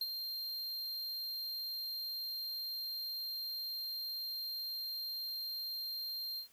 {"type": "tone with ADSR envelope", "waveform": "square", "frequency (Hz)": 4186, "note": "C8", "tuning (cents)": 0, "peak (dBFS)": -33, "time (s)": [0.01, 6.48], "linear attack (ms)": 4, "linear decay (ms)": 40, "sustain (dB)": -6, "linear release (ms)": 100, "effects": ["white hiss -66 dBFS RMS until 6.52 s"]}